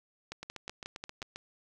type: two click trains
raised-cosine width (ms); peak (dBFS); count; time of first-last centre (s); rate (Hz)
0.2; -22 / -24; 6 / 8; 0.32-1.219 / 0.43-1.36; 5.56 / 7.53
effects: none